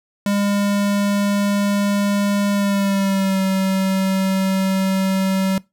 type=tone with pitch glide; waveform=square; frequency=202.2 to 191.18 Hz; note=G#3 to G3; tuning=-46 to -43 cents; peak=-17 dBFS; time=0.26-5.58 s; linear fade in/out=2 ms; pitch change=-97 cents; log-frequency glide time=2.52-3.41 s; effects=noise-tail reverb RT60 0.2 s tail -21 dB re dry